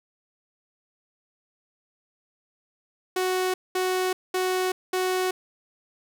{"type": "tone bursts", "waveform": "sawtooth", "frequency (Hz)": 370, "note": "F#4", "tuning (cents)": 0, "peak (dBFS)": -19, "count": 4, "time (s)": [3.16, 5.31], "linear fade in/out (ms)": 5, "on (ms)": 380, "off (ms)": 210, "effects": []}